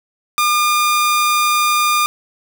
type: tone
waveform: sawtooth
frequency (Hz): 1208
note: D6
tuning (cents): +48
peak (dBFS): -9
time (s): 0.38-2.06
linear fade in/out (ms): 0
effects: none